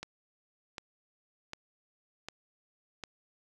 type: click train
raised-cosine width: 0.2 ms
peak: -22 dBFS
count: 5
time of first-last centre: 0.03-3.038 s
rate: 1.33 Hz
effects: none